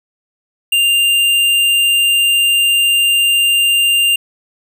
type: tone with hard clipping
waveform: triangle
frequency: 2794 Hz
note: F7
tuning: in tune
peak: -11 dBFS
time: 0.72-4.16 s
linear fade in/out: 5 ms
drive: 16 dB
effects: none